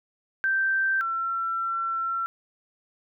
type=tone pair in turn; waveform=sine; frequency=1563 / 1350.6 Hz; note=G6 / E6; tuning=-6 / +42 cents; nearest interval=minor third; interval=252 cents; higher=first; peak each=-21 / -25 dBFS; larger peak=first; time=0.44-1.01 / 1.01-2.26 s; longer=second; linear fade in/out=0 ms; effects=none